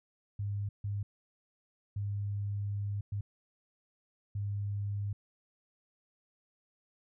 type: tone bursts at uneven times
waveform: sine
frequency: 101.5 Hz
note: G#2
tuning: 39 cents flat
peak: -32 dBFS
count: 5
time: 0.39-0.69 / 0.84-1.03 / 1.96-3.01 / 3.12-3.21 / 4.35-5.13 s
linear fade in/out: 5 ms
effects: none